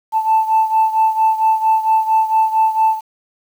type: beating tone pair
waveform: sine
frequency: 880 / 884.4 Hz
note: A5 / A5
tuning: 0 / +9 cents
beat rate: 4.4 Hz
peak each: -12 / -16 dBFS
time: 0.12-3.01 s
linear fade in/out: 50 ms
effects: tanh soft clip ceiling -6 dBFS + 7-bit